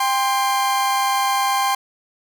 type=tone pair together; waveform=40% pulse; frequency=794.9 / 1046.5 Hz; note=G5 / C6; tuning=+24 / 0 cents; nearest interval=perfect fourth; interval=476 cents; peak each=-19 dBFS; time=0-1.75 s; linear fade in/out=5 ms; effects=none